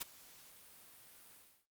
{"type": "noise with ADSR envelope", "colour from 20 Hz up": "white", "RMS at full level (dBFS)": -38, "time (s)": [0, 1.66], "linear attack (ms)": 17, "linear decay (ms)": 16, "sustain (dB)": -21, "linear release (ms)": 320, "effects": ["Opus 48 kbps"]}